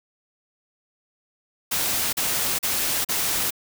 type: noise bursts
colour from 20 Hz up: white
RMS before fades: -24 dBFS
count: 4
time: 1.71-3.507 s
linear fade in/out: 10 ms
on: 420 ms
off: 39 ms
effects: none